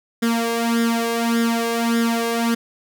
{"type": "tone with flanger", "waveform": "sawtooth", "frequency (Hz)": 231.6, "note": "A#3", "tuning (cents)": -11, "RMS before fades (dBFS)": -20, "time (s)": [0.22, 2.55], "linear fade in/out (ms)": 10, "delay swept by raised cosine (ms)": [0.57, 1.87], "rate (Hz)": 1.7, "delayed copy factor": 0.75, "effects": []}